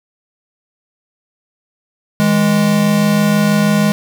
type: tone pair together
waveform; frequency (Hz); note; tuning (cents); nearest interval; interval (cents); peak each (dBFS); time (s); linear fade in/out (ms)
square; 161.46 / 207.7; E3 / G#3; -36 / 0; major third; 436; -17 / -12; 2.2-3.92; 0
effects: none